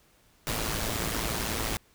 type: noise with amplitude modulation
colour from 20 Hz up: pink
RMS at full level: -28 dBFS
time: 0.47-1.77 s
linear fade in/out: 0 ms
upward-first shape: sine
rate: 111 Hz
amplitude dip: 60%
effects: pink hiss -63 dBFS RMS until 1.94 s